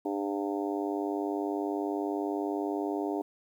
harmonic tone, 100 Hz, G2, 35 cents sharp, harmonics 3 / 4 / 5 / 6 / 7 / 8 / 9, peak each -32 / -34 / -42 / -42 / -38 / -43 / -42 dBFS, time 0.05-3.22 s, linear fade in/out 5 ms, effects 10-bit

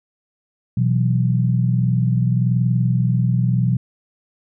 sine chord, B suspended fourth, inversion none, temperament just, 123.47 / 164.63 / 185.21 Hz, B2 / E3 / F#3, 0 / -2 / +2 cents, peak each -16 / -22 / -22 dBFS, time 0.77-3.77 s, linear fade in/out 5 ms, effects none

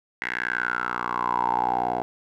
10% pulse tone with band-pass filter sweep, 60.7 Hz, B1, 29 cents flat, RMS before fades -26 dBFS, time 0.22-2.02 s, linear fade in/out 0 ms, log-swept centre 1900 to 670 Hz, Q 8, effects none

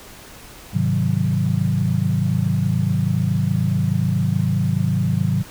sine chord, Ab dominant seventh, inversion none, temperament equal, 103.83 / 130.81 / 155.56 / 185 Hz, Ab2 / C3 / Eb3 / Gb3, 0 / 0 / 0 / 0 cents, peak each -22 dBFS, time 0.73-5.43 s, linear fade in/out 20 ms, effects pink hiss -41 dBFS RMS until 5.5 s

